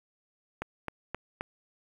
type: click train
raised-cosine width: 0.5 ms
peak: -18 dBFS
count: 4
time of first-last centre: 0.62-1.409 s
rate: 3.8 Hz
effects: 8-bit